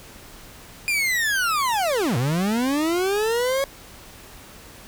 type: linear two-way sweep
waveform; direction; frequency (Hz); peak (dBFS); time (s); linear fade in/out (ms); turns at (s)
40% pulse; down then up; 2441 to 113.4 to 556; -19; 0.88-3.64; 0; 2.17
effects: pink hiss -44 dBFS RMS until 4.87 s